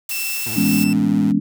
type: noise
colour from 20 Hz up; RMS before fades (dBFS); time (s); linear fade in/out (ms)
blue; -26; 0.09-0.84; 2
type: tone with tremolo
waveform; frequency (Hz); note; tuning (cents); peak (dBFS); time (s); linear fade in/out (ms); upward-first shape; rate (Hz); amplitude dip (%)
sawtooth; 2664; E7; +18; -21; 0.11-0.93; 0; sine; 1.9; 35
type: tone with vibrato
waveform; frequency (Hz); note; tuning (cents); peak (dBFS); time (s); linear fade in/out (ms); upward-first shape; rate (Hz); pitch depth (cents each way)
20% pulse; 110.6; A2; +9; -24; 0.46-1.32; 5; sine; 16; 120
type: chord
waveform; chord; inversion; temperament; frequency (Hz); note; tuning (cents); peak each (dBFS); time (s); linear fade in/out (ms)
sine; C# minor seventh; first; equal with one note detuned; 164.81 / 207.7 / 246.9 / 282.5; E3 / G#3 / B3 / C#4; 0 / 0 / 0 / +33; -23 / -17 / -22 / -19; 0.56-1.4; 10
effects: none